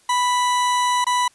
40% pulse tone with dropouts, 987.8 Hz, B5, in tune, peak -16 dBFS, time 0.09-1.28 s, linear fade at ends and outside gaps 5 ms, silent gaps 1.044-1.066 s, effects white hiss -56 dBFS RMS until 1.34 s + resampled to 24000 Hz

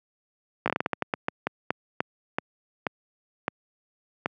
slowing click train, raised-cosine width 0.5 ms, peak -9 dBFS, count 18, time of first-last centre 0.66-4.259 s, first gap 17 ms, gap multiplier 1.27, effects high-pass 150 Hz 12 dB/octave

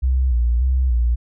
sine tone with vibrato, 61.74 Hz, B1, in tune, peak -14 dBFS, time 0.02-1.16 s, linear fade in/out 20 ms, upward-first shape square, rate 1.7 Hz, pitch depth 75 cents each way, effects none

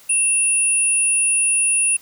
sine tone pair together, 2690 / 9720 Hz, E7 / D#9, +34 / -42 cents, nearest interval octave + minor seventh, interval 2224 cents, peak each -23 / -15 dBFS, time 0.09-1.97 s, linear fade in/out 10 ms, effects white hiss -48 dBFS RMS until 2.01 s

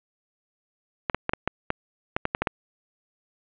clicks, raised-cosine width 0.5 ms, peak -8 dBFS, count 11, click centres 1.098 / 1.146 / 1.294 / 1.335 / 1.476 / 1.704 / 2.165 / 2.254 / 2.349 / 2.42 / 2.472 s, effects resampled to 8000 Hz + 7-bit

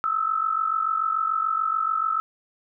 sine tone pair together, 1271.6 / 1318.5 Hz, D#6 / E6, +37 / 0 cents, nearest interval minor second, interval 63 cents, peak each -26 / -23 dBFS, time 0.04-2.2 s, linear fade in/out 0 ms, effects none

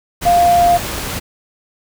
sine tone in noise, 698.5 Hz, F5, in tune, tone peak -8 dBFS, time 0.25-0.78 s, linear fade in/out 20 ms, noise pink, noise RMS -23 dBFS, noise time 0.21-1.2 s, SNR +12 dB, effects none

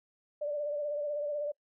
sine tone with vibrato, 587.3 Hz, D5, in tune, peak -31 dBFS, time 0.41-1.52 s, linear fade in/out 10 ms, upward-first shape sine, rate 16 Hz, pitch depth 41 cents each way, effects noise-tail reverb RT60 0.1 s tail -25 dB re dry

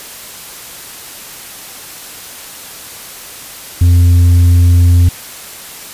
sine tone with tanh clipping, 87.31 Hz, F2, in tune, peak -5 dBFS, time 3.81-5.09 s, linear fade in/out 5 ms, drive 4 dB, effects white hiss -30 dBFS RMS until 5.93 s + resampled to 32000 Hz

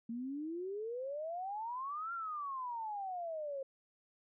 sine exponential two-way sweep, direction up then down, 225.5 to 1397 to 531 Hz, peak -38 dBFS, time 0.09-3.63 s, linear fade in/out 5 ms, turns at 2.13 s, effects none

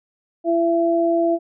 sine tone pair together, 336.8 / 671 Hz, E4 / E5, +37 / +31 cents, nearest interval octave, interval 1194 cents, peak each -18 dBFS, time 0.44-1.39 s, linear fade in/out 50 ms, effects none

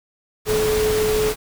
sine tone in noise, 430 Hz, A4, 40 cents flat, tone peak -17 dBFS, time 0.46-1.34 s, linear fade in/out 50 ms, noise pink, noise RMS -25 dBFS, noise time 0.45-1.36 s, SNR +5 dB, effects none

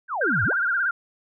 sine exponential two-way sweep, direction down then up, 1673 to 91 to 1673 Hz, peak -24 dBFS, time 0.08-0.55 s, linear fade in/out 50 ms, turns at 0.44 s
sine tone with vibrato, 1490 Hz, F#6, 12 cents sharp, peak -20 dBFS, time 0.21-0.91 s, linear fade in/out 5 ms, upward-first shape sine, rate 17 Hz, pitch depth 130 cents each way
effects none

